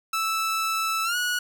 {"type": "tone with pitch glide", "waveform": "sawtooth", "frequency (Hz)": [1316, 1460.2], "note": ["E6", "F#6"], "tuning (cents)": [-3, -23], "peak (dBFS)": -20, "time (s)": [0.13, 1.39], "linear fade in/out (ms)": 5, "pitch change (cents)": 180, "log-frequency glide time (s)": [1.04, 1.16], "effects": []}